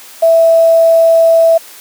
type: tone with quantisation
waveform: sine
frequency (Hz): 659.3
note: E5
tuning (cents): 0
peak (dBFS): -4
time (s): 0.22-1.58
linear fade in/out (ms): 10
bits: 5
effects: white hiss -35 dBFS RMS until 1.8 s + high-pass 300 Hz 12 dB/octave